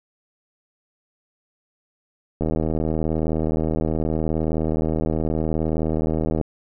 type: click train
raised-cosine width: 2 ms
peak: -10 dBFS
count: 318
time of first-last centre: 2.41-6.413 s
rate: 79.2 Hz
effects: none